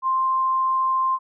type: tone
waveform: sine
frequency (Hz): 1049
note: C6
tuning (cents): +4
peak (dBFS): -18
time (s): 0.02-1.19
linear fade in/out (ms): 50
effects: none